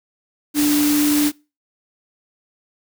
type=tone in noise; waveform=sine; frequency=294.6 Hz; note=D4; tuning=6 cents sharp; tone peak=-14 dBFS; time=0.54-1.32 s; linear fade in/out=50 ms; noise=white; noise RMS=-23 dBFS; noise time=0.54-1.32 s; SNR=+6 dB; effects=noise-tail reverb RT60 0.3 s tail -24 dB re dry